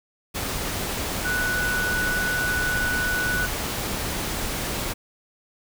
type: tone in noise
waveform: sine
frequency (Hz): 1480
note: F#6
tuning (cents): 0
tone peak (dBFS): -23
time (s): 1.24-3.47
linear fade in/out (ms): 20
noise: pink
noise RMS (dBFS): -28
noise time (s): 0.34-4.94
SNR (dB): +2
effects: none